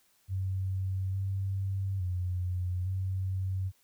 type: tone with pitch steps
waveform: sine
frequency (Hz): 94.9 / 96.9 / 90.4 / 94.6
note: F#2 / G2 / F#2 / F#2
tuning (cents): +44 / -20 / -40 / +39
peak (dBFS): -29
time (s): 0.28-3.72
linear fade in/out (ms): 50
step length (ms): 860
effects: white hiss -68 dBFS RMS until 3.83 s